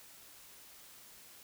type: silence
effects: white hiss -56 dBFS RMS until 1.43 s